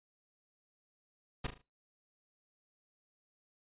pink noise with echo, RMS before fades -35 dBFS, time 1.44-1.47 s, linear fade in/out 5 ms, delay 37 ms, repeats 4, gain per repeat -8 dB, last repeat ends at 1.618 s, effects noise-tail reverb RT60 0.3 s tail -24 dB re dry + resampled to 8000 Hz

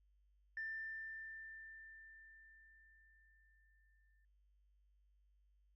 sine tone with exponential decay, 1783 Hz, A6, 22 cents sharp, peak -40 dBFS, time 0.57-4.25 s, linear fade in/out 2 ms, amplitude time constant 800 ms, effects tanh soft clip ceiling -36 dBFS + added 50 Hz sine -70 dBFS peak until 5.75 s

